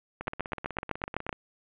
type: two click trains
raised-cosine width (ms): 0.5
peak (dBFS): -21 / -14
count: 19 / 9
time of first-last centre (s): 0.21-1.328 / 0.28-1.293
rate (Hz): 16.1 / 7.9
effects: resampled to 8000 Hz + 7-bit